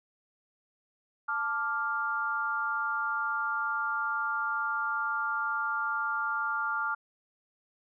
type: chord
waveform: sine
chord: D minor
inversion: second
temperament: equal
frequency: 880 / 1174.7 / 1396.9 Hz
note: A5 / D6 / F6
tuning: 0 / 0 / 0 cents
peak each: -36 / -34 / -30 dBFS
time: 1.28-6.95 s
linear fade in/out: 10 ms
effects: none